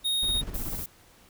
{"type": "tone", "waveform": "square", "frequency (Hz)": 3729, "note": "A#7", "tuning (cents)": 0, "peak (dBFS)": -25, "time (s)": [0.04, 0.42], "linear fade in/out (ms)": 20}
{"type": "noise with tremolo", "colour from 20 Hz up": "brown", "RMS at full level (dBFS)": -33, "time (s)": [0.22, 0.85], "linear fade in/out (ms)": 20, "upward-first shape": "square", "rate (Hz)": 16, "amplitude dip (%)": 50}
{"type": "noise", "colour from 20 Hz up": "violet", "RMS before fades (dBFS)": -36, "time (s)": [0.54, 0.86], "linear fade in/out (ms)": 5}
{"effects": ["pink hiss -57 dBFS RMS until 1.29 s"]}